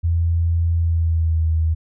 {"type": "tone with pitch glide", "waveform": "sine", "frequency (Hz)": [84, 80.3], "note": ["E2", "E2"], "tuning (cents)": [33, -45], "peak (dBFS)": -15, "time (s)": [0.03, 1.75], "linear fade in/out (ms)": 20, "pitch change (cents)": -78, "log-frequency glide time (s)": [0.76, 1.46], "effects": []}